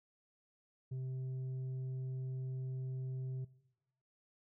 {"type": "tone with tanh clipping", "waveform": "sine", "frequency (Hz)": 130, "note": "C3", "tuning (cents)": -11, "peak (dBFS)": -39, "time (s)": [0.91, 3.45], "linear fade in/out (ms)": 10, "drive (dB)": 4, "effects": ["noise-tail reverb RT60 1.0 s tail -20 dB re dry"]}